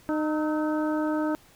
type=harmonic tone with a mistuned harmonic; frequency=306.5 Hz; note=D#4; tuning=26 cents flat; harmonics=1 / 2 / 3 / 4 / 5; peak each=-25 / -31 / -35 / -37 / -39 dBFS; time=0.09-1.35 s; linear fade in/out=0 ms; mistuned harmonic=4; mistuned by=+75 cents; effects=pink hiss -56 dBFS RMS until 1.55 s